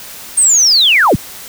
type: linear sweep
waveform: sine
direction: down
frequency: 8750 to 30.8 Hz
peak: -6 dBFS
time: 0.37-1.16 s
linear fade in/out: 10 ms
effects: white hiss -31 dBFS RMS until 1.48 s